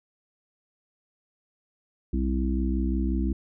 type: harmonic tone with a mistuned harmonic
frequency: 65.7 Hz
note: C2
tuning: 8 cents sharp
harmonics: 1 / 3 / 4 / 5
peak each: -25 / -30 / -31 / -32 dBFS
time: 2.13-3.33 s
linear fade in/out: 5 ms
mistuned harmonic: 1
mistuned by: -110 cents
effects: none